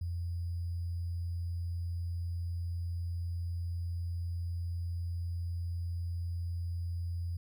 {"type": "tone with sample-and-hold", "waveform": "sine", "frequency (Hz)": 86, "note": "F2", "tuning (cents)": -26, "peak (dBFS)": -33, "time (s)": [0.01, 7.37], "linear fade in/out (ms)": 5, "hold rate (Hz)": 4900, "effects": []}